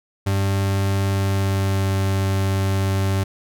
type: tone with pitch glide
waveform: 40% pulse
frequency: 98 to 96.93 Hz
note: G2 to G2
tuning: 0 to -19 cents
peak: -17 dBFS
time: 0.26-3.24 s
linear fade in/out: 10 ms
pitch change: -19 cents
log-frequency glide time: 1.05-1.93 s
effects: none